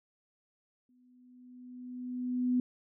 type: tone with exponential growth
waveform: sine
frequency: 249.4 Hz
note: B3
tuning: 17 cents sharp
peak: -24 dBFS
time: 0.89-2.6 s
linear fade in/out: 2 ms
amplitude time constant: 370 ms
effects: none